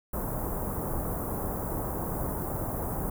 pink band-stop noise, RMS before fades -32 dBFS, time 0.13-3.1 s, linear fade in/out 5 ms, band 1100 to 12000 Hz, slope 24 dB/octave, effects none

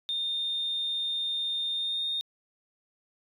sine tone with pitch glide, 3638 to 3672 Hz, A#7 to A#7, -43 to -27 cents, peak -27 dBFS, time 0.09-2.21 s, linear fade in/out 0 ms, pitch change +16 cents, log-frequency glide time 1.73-2.06 s, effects tanh soft clip ceiling -23 dBFS

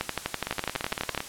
two click trains, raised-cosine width 0.3 ms, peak -13 / -10 dBFS, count 14 / 15, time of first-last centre 0.47-1.204 / 0.01-1.177 s, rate 17.7 / 12 Hz, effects white hiss -41 dBFS RMS until 1.28 s + low-pass 11000 Hz 12 dB/octave

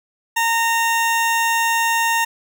20% pulse tone, 920 Hz, A#5, 23 cents flat, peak -11 dBFS, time 0.36-2.25 s, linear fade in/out 10 ms, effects none

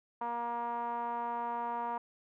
5% pulse tone with low-pass filter, 236.5 Hz, A#3, 25 cents sharp, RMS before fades -36 dBFS, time 0.21-1.98 s, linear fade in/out 5 ms, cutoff 930 Hz, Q 5, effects none

